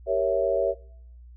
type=chord; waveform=sine; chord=G diminished seventh; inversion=none; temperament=equal; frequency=392 / 466.2 / 554.4 / 659.3 Hz; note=G4 / Bb4 / Db5 / Fb5; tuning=0 / 0 / 0 / 0 cents; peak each=-29 / -28 / -24 / -26 dBFS; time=0.06-0.75 s; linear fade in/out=50 ms; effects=noise-tail reverb RT60 0.7 s tail -23 dB re dry + added 60 Hz sine -44 dBFS peak until 1.36 s